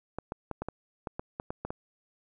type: clicks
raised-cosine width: 1 ms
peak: -20 dBFS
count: 11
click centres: 0.186 / 0.321 / 0.513 / 0.62 / 0.686 / 1.072 / 1.195 / 1.399 / 1.505 / 1.65 / 1.705 s
effects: none